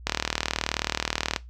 click train, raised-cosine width 0.2 ms, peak -6 dBFS, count 51, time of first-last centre 0.07-1.362 s, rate 38.7 Hz, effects noise-tail reverb RT60 0.2 s tail -19 dB re dry + added 60 Hz sine -41 dBFS peak until 1.49 s

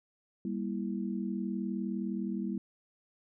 sine chord, E diminished, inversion first, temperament just, 197.78 / 237.3 / 329.6 Hz, G3 / Bb3 / E4, +16 / +31 / 0 cents, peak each -34 / -37 / -39 dBFS, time 0.45-2.58 s, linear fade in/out 2 ms, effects none

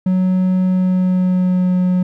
triangle tone with pitch glide, 185 to 181.93 Hz, F#3 to F#3, 0 to -29 cents, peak -10 dBFS, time 0.06-2.03 s, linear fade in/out 5 ms, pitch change -29 cents, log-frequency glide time 0.65-1.75 s, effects none

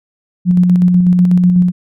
sine tone with tremolo, 179.1 Hz, F3, 44 cents sharp, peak -5 dBFS, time 0.45-1.72 s, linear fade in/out 50 ms, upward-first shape square, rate 8.1 Hz, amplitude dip 30%, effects none

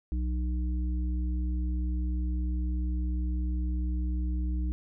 harmonic tone, 61.5 Hz, B1, 7 cents flat, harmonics 1 / 3 / 5, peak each -27 / -40 / -40 dBFS, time 0.12-4.72 s, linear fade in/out 0 ms, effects none

